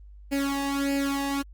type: tone with flanger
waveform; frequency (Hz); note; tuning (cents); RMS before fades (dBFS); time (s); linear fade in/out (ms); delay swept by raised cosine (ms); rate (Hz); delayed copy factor
sawtooth; 278.3; C#4; +7; -27; 0.31-1.43; 20; 0.41 to 1.11; 1.6; +0.85
effects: added 50 Hz sine -44 dBFS peak until 1.53 s + Opus 32 kbps